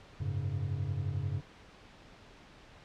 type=chord; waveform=triangle; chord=F# suspended second; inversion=none; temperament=equal; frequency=92.5 / 103.83 / 138.59 Hz; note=F#2 / G#2 / C#3; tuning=0 / 0 / 0 cents; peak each=-34 dBFS; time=0.2-1.41 s; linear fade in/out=10 ms; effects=pink hiss -55 dBFS RMS until 2.84 s + low-pass 4000 Hz 12 dB/octave